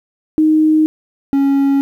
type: tone pair in turn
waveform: sine / triangle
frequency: 311.1 / 276.6 Hz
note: D#4 / C#4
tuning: 0 / -4 cents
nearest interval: major second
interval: 204 cents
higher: first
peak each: -8 / -8 dBFS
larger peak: neither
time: 0.38-0.86 / 1.33-1.81 s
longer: neither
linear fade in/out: 0 ms
effects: 8-bit